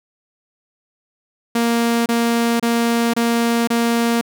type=tone bursts; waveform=sawtooth; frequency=233.5 Hz; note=A#3; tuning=3 cents sharp; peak=-11 dBFS; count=5; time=1.55-4.212 s; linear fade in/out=5 ms; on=510 ms; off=28 ms; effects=none